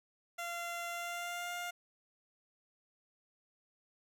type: tone with pitch glide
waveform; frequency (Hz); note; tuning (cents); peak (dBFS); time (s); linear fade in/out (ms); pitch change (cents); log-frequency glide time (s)
15% pulse; 689 to 704.3; F5 to F5; -24 to +14; -32; 0.38-1.71; 10; +38; 0.89-1.54
effects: none